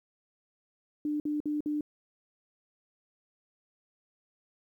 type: tone bursts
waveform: sine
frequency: 298.1 Hz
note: D4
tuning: 26 cents sharp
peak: -28 dBFS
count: 4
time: 1.05-1.809 s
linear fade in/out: 2 ms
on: 150 ms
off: 53 ms
effects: 11-bit